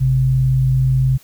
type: tone pair together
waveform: sine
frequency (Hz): 52.03 / 130.81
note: G#1 / C3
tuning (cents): +4 / 0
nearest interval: octave + major third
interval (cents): 1596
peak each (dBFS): -22 / -12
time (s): 0-1.18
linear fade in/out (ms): 20
effects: white hiss -49 dBFS RMS until 1.23 s